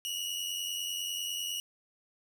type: tone pair together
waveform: sawtooth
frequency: 2838 / 2928 Hz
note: F7 / F#7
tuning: +27 / -19 cents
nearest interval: minor second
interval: 54 cents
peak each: -35 / -32 dBFS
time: 0.05-1.6 s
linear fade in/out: 0 ms
effects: none